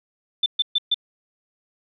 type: tone bursts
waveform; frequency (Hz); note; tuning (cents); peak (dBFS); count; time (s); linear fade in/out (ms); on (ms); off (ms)
sine; 3541; A7; +10; -16; 4; 0.43-0.944; 5; 31; 130
effects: none